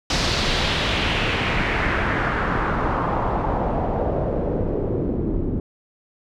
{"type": "noise with low-pass filter sweep", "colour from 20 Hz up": "pink", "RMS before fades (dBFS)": -22, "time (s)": [0.1, 5.6], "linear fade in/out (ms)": 2, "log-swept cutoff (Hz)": [5000, 290], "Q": 2.1, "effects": []}